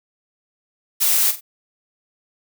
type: noise with echo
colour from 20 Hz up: blue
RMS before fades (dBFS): -17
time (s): 1-1.32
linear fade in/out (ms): 20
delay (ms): 45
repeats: 2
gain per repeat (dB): -11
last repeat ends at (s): 1.41
effects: none